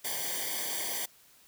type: noise with comb filter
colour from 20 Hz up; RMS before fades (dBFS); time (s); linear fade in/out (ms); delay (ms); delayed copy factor
white; -34; 0.04-1.06; 10; 0.75; -1
effects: white hiss -60 dBFS RMS until 1.47 s